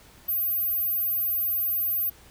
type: tone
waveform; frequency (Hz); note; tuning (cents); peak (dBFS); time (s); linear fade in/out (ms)
sine; 14390; A9; +38; -23; 0.28-2.1; 10
effects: added 64 Hz sine -57 dBFS peak until 2.3 s + pink hiss -53 dBFS RMS until 2.3 s